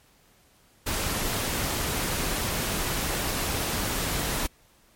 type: noise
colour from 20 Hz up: pink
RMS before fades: -28 dBFS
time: 0.86-4.47 s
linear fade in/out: 10 ms
effects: pink hiss -60 dBFS RMS until 4.95 s + MP3 64 kbps